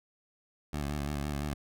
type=tone with vibrato; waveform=15% pulse; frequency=72.5 Hz; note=D2; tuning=22 cents flat; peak=-26 dBFS; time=0.73-1.54 s; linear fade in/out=5 ms; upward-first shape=square; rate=5.9 Hz; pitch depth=47 cents each way; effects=none